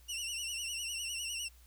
20% pulse tone with vibrato, 2815 Hz, F7, 13 cents sharp, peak -31 dBFS, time 0.08-1.49 s, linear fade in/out 20 ms, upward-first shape sine, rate 9.9 Hz, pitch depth 87 cents each way, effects added 60 Hz sine -57 dBFS peak until 1.66 s + white hiss -65 dBFS RMS until 1.66 s

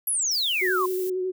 sine exponential sweep, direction down, 11840 to 1014 Hz, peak -22 dBFS, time 0.07-0.86 s, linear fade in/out 5 ms
violet noise, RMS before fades -37 dBFS, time 0.31-1.1 s, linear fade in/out 5 ms
sine tone with vibrato, 370 Hz, F#4, in tune, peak -24 dBFS, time 0.61-1.32 s, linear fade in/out 20 ms, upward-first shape sine, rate 11 Hz, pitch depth 26 cents each way
effects none

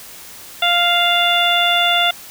harmonic tone, 698 Hz, F5, 1 cent flat, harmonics 1 / 2 / 3 / 4 / 5, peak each -18 / -20 / -22 / -19 / -17 dBFS, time 0.62-2.11 s, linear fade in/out 5 ms, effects white hiss -37 dBFS RMS until 2.3 s

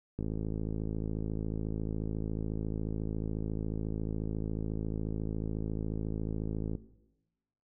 click train, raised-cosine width 3 ms, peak -22 dBFS, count 356, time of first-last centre 0.19-6.752 s, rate 54.1 Hz, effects noise-tail reverb RT60 1.0 s tail -17 dB re dry

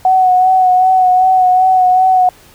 sine tone with vibrato, 742 Hz, F#5, 5 cents sharp, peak -6 dBFS, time 0.05-2.29 s, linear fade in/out 2 ms, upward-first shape sine, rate 2.6 Hz, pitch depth 26 cents each way, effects pink hiss -43 dBFS RMS until 2.54 s

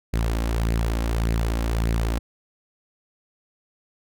sawtooth tone with flanger, 56.5 Hz, A1, 47 cents sharp, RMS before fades -23 dBFS, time 0.13-2.19 s, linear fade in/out 10 ms, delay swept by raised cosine 0.43 to 3.73 ms, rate 1.7 Hz, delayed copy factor +0.5, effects none

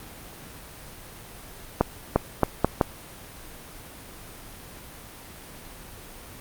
accelerating click train, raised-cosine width 1 ms, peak -3 dBFS, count 5, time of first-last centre 1.81-2.812 s, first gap 350 ms, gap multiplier 0.78, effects pink hiss -43 dBFS RMS until 6.4 s + Opus 32 kbps

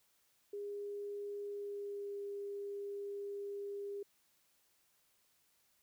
sine tone with pitch glide, 407.5 to 403.1 Hz, G#4 to G4, -33 to +48 cents, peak -40 dBFS, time 0.53-4.03 s, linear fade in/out 5 ms, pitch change -19 cents, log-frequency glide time 1.44-2.21 s, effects white hiss -74 dBFS RMS until 5.82 s

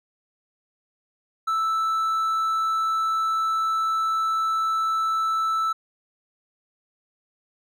triangle tone, 1318 Hz, E6, 1 cent flat, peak -19 dBFS, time 1.47-5.73 s, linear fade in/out 10 ms, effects none

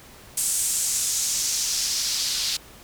white noise with band-pass filter sweep, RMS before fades -25 dBFS, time 0.37-2.57 s, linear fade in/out 5 ms, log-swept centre 8600 to 4400 Hz, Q 2.1, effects pink hiss -47 dBFS RMS until 2.83 s

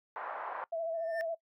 pink band-pass noise, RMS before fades -40 dBFS, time 0.16-0.64 s, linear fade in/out 0 ms, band 660 to 1400 Hz, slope 24 dB/octave
sine tone with vibrato, 659.3 Hz, E5, in tune, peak -32 dBFS, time 0.72-1.35 s, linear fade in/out 10 ms, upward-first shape sine, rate 14 Hz, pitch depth 38 cents each way
triangle tone with exponential growth, 1792 Hz, A6, 31 cents sharp, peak -32 dBFS, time 0.94-1.21 s, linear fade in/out 0 ms, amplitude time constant 57 ms
effects noise-tail reverb RT60 0.1 s tail -22 dB re dry

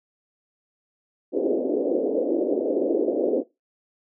pink band-pass noise, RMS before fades -23 dBFS, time 1.32-3.44 s, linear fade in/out 50 ms, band 280 to 560 Hz, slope 48 dB/octave, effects noise-tail reverb RT60 0.2 s tail -18 dB re dry

